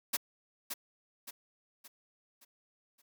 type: noise with echo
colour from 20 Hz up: white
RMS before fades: -31 dBFS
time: 0.13-0.17 s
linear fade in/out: 10 ms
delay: 570 ms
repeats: 5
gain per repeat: -7 dB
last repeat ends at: 3.02 s
effects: high-pass 200 Hz 12 dB/octave